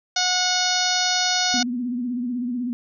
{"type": "harmonic tone", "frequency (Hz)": 730, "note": "F#5", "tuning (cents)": -24, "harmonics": [1, 2, 3, 4, 5, 6, 7, 8, 9], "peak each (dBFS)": [-26, -27, -31, -31, -27, -26, -26, -28, -32], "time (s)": [0.16, 1.63], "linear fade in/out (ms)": 5}
{"type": "tone with vibrato", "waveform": "sine", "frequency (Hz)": 245, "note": "B3", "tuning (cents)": -14, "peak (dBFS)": -23, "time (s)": [1.54, 2.73], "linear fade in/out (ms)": 0, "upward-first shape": "sine", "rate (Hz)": 16, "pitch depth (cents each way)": 74}
{"effects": []}